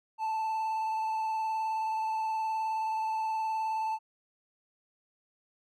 triangle tone with vibrato, 880 Hz, A5, in tune, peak -27 dBFS, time 0.18-3.99 s, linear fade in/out 50 ms, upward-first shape square, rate 19 Hz, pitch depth 13 cents each way, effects none

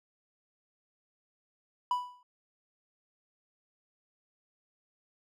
triangle tone with exponential decay, 987.8 Hz, B5, in tune, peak -22 dBFS, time 1.91-2.23 s, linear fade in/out 2 ms, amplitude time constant 69 ms, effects none

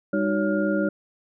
sine tone cluster, 201 / 308.1 / 371.5 / 562 / 1412 Hz, G3 / D#4 / F#4 / C#5 / F6, +44 / -17 / +7 / +24 / +19 cents, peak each -25 / -25 / -31 / -26 / -31 dBFS, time 0.13-0.89 s, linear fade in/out 5 ms, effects none

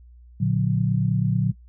sine chord, Bb augmented, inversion none, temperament just, 116.54 / 145.68 / 182.1 Hz, Bb2 / D3 / F#3, 0 / -14 / -27 cents, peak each -23 dBFS, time 0.4-1.52 s, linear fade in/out 10 ms, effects noise-tail reverb RT60 0.1 s tail -19 dB re dry + added 60 Hz sine -45 dBFS peak until 1.68 s

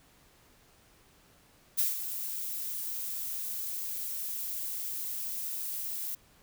violet noise with ADSR envelope, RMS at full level -26 dBFS, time 1.77-6.15 s, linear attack 21 ms, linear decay 160 ms, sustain -10 dB, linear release 4 ms, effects pink hiss -62 dBFS RMS until 6.42 s

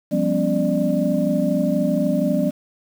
sine tone cluster, 175.9 / 200 / 246.5 / 279.2 / 596 Hz, F3 / G3 / B3 / C#4 / D5, +13 / +35 / -3 / +13 / +25 cents, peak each -23 dBFS, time 0.11-2.51 s, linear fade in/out 20 ms, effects tanh soft clip ceiling -5 dBFS + 7-bit

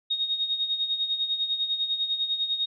sine tone with tremolo, 3729 Hz, A#7, in tune, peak -22 dBFS, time 0.1-2.66 s, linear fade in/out 10 ms, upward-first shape sine, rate 10 Hz, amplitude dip 65%, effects none

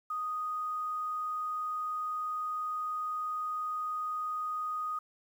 sine tone with quantisation, 1243 Hz, D#6, 2 cents flat, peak -32 dBFS, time 0.1-4.99 s, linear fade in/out 5 ms, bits 10, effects none

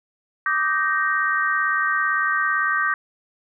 sine chord, Eb major seventh, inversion third, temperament just, 1166.7 / 1244.5 / 1555.6 / 1866.8 Hz, D6 / Eb6 / G6 / Bb6, -12 / 0 / -14 / +2 cents, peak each -24 / -28 / -22 / -24 dBFS, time 0.46-2.94 s, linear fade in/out 2 ms, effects none

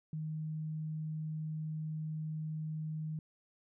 sine tone, 155.9 Hz, D#3, 4 cents sharp, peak -36 dBFS, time 0.13-3.19 s, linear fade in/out 2 ms, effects none

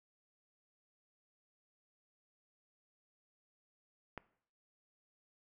click, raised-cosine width 0.5 ms, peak -27 dBFS, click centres 4.177 s, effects noise-tail reverb RT60 0.6 s tail -19 dB re dry

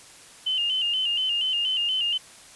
sine tone with vibrato, 2936 Hz, F#7, 14 cents flat, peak -22 dBFS, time 0.46-2.18 s, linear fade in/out 10 ms, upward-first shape square, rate 4.2 Hz, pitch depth 66 cents each way, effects white hiss -48 dBFS RMS until 2.55 s + resampled to 24000 Hz

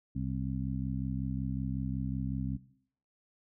harmonic tone, 65.41 Hz, C2, in tune, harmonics 1 / 2 / 3 / 4, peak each -39 / -35 / -38 / -38 dBFS, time 0.15-2.57 s, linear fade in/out 10 ms, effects noise-tail reverb RT60 0.6 s tail -17 dB re dry

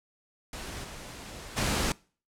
pink noise with level steps, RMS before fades -39 / -43 / -28 dBFS, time 0.53-1.92 s, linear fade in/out 2 ms, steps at 0.83 / 1.56 s, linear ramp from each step 20 ms, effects noise-tail reverb RT60 0.4 s tail -23 dB re dry + low-pass 10000 Hz 12 dB/octave

